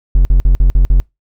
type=tone bursts; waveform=triangle; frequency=44.11 Hz; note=F1; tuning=18 cents sharp; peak=-3 dBFS; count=6; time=0.15-1 s; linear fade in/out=0 ms; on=100 ms; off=50 ms; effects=noise-tail reverb RT60 0.2 s tail -26 dB re dry